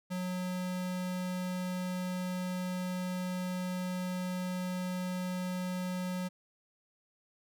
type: tone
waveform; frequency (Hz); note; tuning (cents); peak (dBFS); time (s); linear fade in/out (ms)
square; 182.3; F#3; -25; -34; 0.1-6.29; 20
effects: none